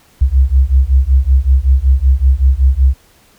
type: beating tone pair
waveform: sine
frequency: 63.7 / 69 Hz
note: C2 / C#2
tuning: -46 / -7 cents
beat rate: 5.3 Hz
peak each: -10 dBFS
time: 0.21-2.94 s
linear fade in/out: 10 ms
effects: pink hiss -49 dBFS RMS until 3.38 s